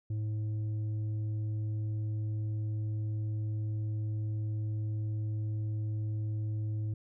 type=tone with tanh clipping; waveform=sine; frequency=107.3 Hz; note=A2; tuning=43 cents flat; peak=-32 dBFS; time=0.1-6.94 s; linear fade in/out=5 ms; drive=5 dB; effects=none